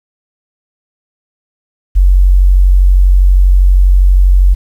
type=tone; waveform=sine; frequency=46.24 Hz; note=F#1; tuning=in tune; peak=-3 dBFS; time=1.95-4.55 s; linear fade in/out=20 ms; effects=7-bit